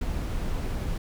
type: noise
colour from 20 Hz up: brown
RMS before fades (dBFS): -29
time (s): 0.01-0.98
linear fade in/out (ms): 5
effects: none